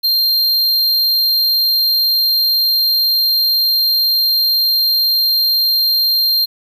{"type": "tone", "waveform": "square", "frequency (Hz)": 4186, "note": "C8", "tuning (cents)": 0, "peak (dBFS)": -12, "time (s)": [0.03, 6.46], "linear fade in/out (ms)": 20, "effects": ["8-bit"]}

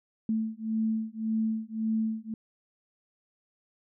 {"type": "beating tone pair", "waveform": "sine", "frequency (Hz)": [220, 221.8], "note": ["A3", "A3"], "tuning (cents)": [0, 14], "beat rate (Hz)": 1.8, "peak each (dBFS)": -30, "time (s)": [0.29, 2.34], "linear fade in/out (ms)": 2, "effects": []}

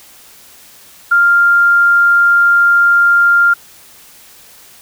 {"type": "tone", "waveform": "sine", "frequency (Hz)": 1396.9, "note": "F6", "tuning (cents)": 0, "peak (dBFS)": -6, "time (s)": [1.11, 3.54], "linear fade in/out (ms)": 10, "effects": ["white hiss -41 dBFS RMS until 4.81 s"]}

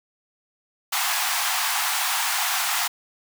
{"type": "high-pass noise", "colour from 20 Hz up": "pink", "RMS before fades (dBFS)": -24, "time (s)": [0.92, 2.88], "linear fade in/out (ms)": 10, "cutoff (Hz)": 710, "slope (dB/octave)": 96, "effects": []}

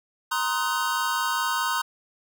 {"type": "chord", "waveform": "square", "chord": "C half-diminished seventh", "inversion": "third", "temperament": "just", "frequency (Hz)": [941.9, 1046.5, 1255.8, 1507], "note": ["Bb5", "C6", "Eb6", "Gb6"], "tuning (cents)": [18, 0, 16, 31], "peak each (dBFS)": -30, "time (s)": [0.31, 1.82], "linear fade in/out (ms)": 10, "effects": []}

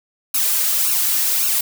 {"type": "noise with flanger", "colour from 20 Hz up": "blue", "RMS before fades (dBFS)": -18, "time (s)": [0.34, 1.61], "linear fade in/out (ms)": 5, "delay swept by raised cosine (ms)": [0.73, 3.33], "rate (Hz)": 1.8, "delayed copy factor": 0.8, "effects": []}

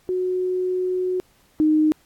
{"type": "tone pair in turn", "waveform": "sine", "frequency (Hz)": [367, 308.6], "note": ["F#4", "D#4"], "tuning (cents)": [-14, -14], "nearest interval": "minor third", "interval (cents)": 300, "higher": "first", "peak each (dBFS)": [-20, -14], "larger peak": "second", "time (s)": [[0.09, 1.2], [1.6, 1.92]], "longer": "first", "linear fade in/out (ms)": 0, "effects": ["pink hiss -59 dBFS RMS until 2.05 s", "AAC 64 kbps"]}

